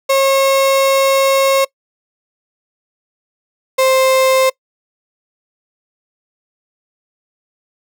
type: tone pair in turn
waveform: 35% pulse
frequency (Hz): 542 / 524.7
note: C#5 / C5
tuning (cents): -39 / +5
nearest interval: minor second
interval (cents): 56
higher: first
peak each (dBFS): -8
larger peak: neither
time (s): 0.09-1.65 / 3.78-4.5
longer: first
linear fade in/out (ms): 10
effects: noise-tail reverb RT60 0.1 s tail -23 dB re dry